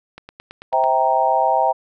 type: click train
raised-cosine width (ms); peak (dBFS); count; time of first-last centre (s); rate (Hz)
0.3; -20; 7; 0.18-0.839; 9.1
type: chord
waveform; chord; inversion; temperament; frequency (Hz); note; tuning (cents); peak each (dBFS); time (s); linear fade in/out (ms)
sine; C dominant seventh; none; equal with one note detuned; 523.3 / 650.2 / 784 / 932.3; C5 / E5 / G5 / Bb5; 0 / -24 / 0 / 0; -23 / -20 / -18 / -19; 0.72-1.73; 20
effects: none